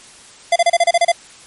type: tone bursts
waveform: square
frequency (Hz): 686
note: F5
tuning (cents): -31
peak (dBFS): -10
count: 9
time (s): 0.52-1.119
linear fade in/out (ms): 5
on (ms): 39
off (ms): 31
effects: white hiss -42 dBFS RMS until 1.46 s + MP3 48 kbps